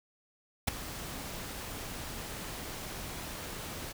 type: noise with ADSR envelope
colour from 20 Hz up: pink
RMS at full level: -26 dBFS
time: 0.67-3.93 s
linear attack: 11 ms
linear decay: 11 ms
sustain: -15 dB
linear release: 17 ms
effects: none